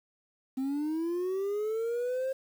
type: linear sweep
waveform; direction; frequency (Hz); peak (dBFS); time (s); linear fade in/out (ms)
sine; up; 258.8 to 535; -26; 0.57-2.33; 10
effects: tanh soft clip ceiling -28 dBFS + 9-bit